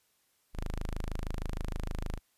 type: tone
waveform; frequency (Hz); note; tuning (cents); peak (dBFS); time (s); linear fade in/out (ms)
sawtooth; 26.43; G#0; +31; -29; 0.53-2.2; 50
effects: white hiss -72 dBFS RMS until 2.37 s + resampled to 32000 Hz